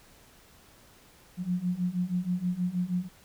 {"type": "beating tone pair", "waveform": "sine", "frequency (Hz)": [175.9, 182.2], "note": ["F3", "F#3"], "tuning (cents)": [13, -26], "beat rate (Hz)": 6.3, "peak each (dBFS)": [-31, -29], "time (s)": [1.37, 3.09], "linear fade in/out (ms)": 50, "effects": ["pink hiss -57 dBFS RMS until 3.24 s"]}